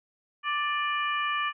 harmonic tone with a mistuned harmonic, 587.3 Hz, D5, in tune, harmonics 2 / 3 / 4 / 5, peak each -28 / -32 / -34 / -36 dBFS, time 0.43-1.53 s, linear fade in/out 50 ms, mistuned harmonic 4, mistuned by +31 cents, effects none

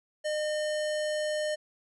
square tone, 608 Hz, D#5, 40 cents flat, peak -29 dBFS, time 0.24-1.56 s, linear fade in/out 20 ms, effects resampled to 24000 Hz

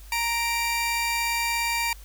sawtooth tone pair together, 932.2 / 2349 Hz, A#5 / D7, 0 / 0 cents, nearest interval octave + major third, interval 1600 cents, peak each -23 dBFS, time 0.12-1.93 s, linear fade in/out 2 ms, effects added 50 Hz sine -42 dBFS peak until 2.04 s + white hiss -52 dBFS RMS until 2.04 s

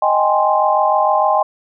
sine chord, Ab major seventh, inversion second, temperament equal, 622.3 / 784 / 830.6 / 1046.5 Hz, Eb5 / G5 / Ab5 / C6, 0 / 0 / 0 / 0 cents, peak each -17 dBFS, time 0.02-1.43 s, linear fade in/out 5 ms, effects none

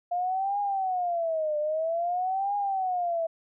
sine tone with vibrato, 698.5 Hz, F5, in tune, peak -25 dBFS, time 0.11-3.27 s, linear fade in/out 10 ms, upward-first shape triangle, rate 0.51 Hz, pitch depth 280 cents each way, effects none

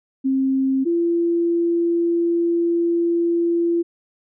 sine tone pair in turn, 266.5 / 340.3 Hz, C4 / F4, +32 / -45 cents, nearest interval major third, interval 423 cents, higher second, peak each -16 dBFS, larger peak neither, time 0.24-0.85 / 0.85-3.83 s, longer second, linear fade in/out 20 ms, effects none

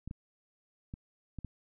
clicks, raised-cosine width 5 ms, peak -28 dBFS, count 5, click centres 0.076 / 0.111 / 0.939 / 1.387 / 1.447 s, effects none

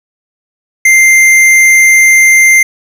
sine tone with hard clipping, 2093 Hz, C7, in tune, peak -4 dBFS, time 0.85-2.63 s, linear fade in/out 5 ms, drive 12 dB, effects none

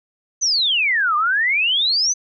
sine exponential two-way sweep, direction down then up, 6272 to 1174.7 to 6272 Hz, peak -15 dBFS, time 0.41-2.14 s, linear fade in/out 20 ms, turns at 1.16 s, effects none

